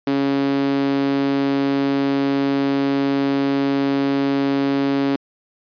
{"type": "tone with high-pass filter", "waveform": "sawtooth", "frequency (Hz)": 138.59, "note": "C#3", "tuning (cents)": 0, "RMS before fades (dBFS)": -19, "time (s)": [0.07, 5.16], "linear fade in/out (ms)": 0, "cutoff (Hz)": 290, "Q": 3.3, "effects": ["resampled to 11025 Hz"]}